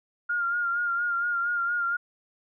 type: tone with vibrato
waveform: sine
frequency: 1407 Hz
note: F6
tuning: 12 cents sharp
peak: -24 dBFS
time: 0.29-1.97 s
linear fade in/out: 10 ms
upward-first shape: sine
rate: 4.3 Hz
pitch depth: 36 cents each way
effects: none